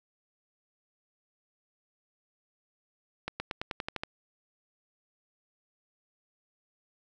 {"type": "accelerating click train", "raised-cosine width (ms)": 0.3, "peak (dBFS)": -17, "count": 9, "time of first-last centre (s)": [3.28, 4.035], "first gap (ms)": 120, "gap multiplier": 0.93, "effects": []}